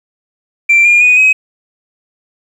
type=tone with pitch steps; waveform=sine; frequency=2354 / 2413 / 2474 / 2536 Hz; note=D7 / D7 / D#7 / D#7; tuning=+3 / +46 / -10 / +32 cents; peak=-3 dBFS; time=0.69-1.33 s; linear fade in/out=10 ms; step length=160 ms; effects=tanh soft clip ceiling -2 dBFS + 7-bit